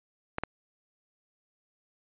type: clicks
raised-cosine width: 0.5 ms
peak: -15 dBFS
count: 2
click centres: 0.384 / 0.436 s
effects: resampled to 8000 Hz